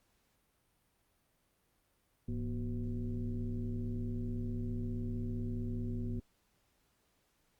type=tone with frequency modulation; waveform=sine; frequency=105.1 Hz; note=G#2; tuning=21 cents sharp; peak=-34 dBFS; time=2.28-6.2 s; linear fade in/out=5 ms; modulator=135 Hz; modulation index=1.3; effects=pink hiss -75 dBFS RMS until 7.59 s + Opus 48 kbps